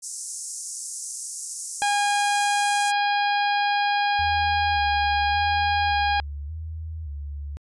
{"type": "band-pass noise", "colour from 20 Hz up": "white", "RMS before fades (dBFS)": -34, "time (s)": [0.02, 2.92], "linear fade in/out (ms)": 20, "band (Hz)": [5700, 10000], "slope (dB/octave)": 48}
{"type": "harmonic tone", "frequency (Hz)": 817, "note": "G#5", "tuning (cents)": -29, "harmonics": [1, 2, 3, 4, 5, 6], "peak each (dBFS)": [-21, -27, -31, -33, -35, -37], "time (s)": [1.82, 6.2], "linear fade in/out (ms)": 0}
{"type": "tone with vibrato", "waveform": "sine", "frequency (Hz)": 75.9, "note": "D#2", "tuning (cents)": -42, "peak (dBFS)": -30, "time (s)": [4.19, 7.57], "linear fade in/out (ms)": 0, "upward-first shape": "square", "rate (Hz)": 0.87, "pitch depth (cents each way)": 94}
{"effects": ["resampled to 24000 Hz"]}